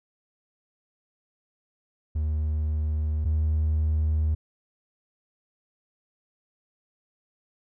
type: tone pair in turn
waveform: triangle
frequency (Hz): 76.7 / 77.59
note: D#2 / D#2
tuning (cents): -24 / -4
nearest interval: unison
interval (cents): 20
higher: second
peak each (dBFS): -21 / -18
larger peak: second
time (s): 2.15-3.25 / 3.25-4.35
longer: neither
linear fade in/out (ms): 10
effects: tanh soft clip ceiling -16 dBFS